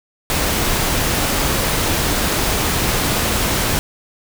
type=noise; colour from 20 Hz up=pink; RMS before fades=-18 dBFS; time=0.3-3.79 s; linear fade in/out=0 ms; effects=none